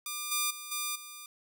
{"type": "tone with level steps", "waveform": "5% pulse", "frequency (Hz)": 1200, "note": "D6", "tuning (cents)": 37, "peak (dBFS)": [-23, -16, -29, -20, -32], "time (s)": [0.06, 1.26], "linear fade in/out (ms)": 2, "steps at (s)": [0.31, 0.5, 0.71, 0.95], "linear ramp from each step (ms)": 10, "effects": []}